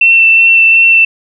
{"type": "tone with vibrato", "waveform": "sine", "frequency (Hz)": 2688, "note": "E7", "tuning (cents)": 33, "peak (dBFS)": -3, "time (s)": [0.01, 1.05], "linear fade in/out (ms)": 5, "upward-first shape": "sine", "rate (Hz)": 2.7, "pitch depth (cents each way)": 11, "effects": []}